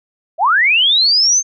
sine linear sweep, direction up, 593 to 6410 Hz, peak -9 dBFS, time 0.38-1.43 s, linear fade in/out 50 ms, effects none

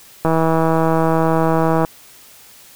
click train, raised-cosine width 1 ms, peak -3 dBFS, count 260, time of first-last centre 0.25-1.849 s, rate 162 Hz, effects white hiss -44 dBFS RMS until 2.75 s

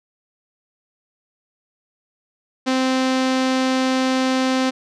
sawtooth tone with low-pass filter, 260.2 Hz, C4, 9 cents flat, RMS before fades -19 dBFS, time 2.66-4.71 s, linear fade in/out 20 ms, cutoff 5400 Hz, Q 1.2, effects none

